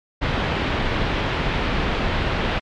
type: low-pass noise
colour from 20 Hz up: pink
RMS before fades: -22 dBFS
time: 0.21-2.6 s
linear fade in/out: 20 ms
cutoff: 3500 Hz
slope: 24 dB/octave
effects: MP3 96 kbps